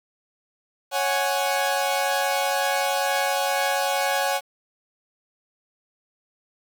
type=chord; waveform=sawtooth; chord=C# suspended fourth; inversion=none; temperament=equal; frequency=554.4 / 740 / 830.6 Hz; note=C#5 / F#5 / G#5; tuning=0 / 0 / 0 cents; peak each=-22 dBFS; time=0.91-4.41 s; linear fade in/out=50 ms; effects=8-bit